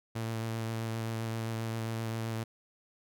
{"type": "tone with vibrato", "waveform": "sawtooth", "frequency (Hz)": 113, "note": "A2", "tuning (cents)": 47, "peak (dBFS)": -29, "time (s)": [0.15, 2.44], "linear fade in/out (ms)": 10, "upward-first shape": "sine", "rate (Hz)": 7.6, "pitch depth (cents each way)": 17, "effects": []}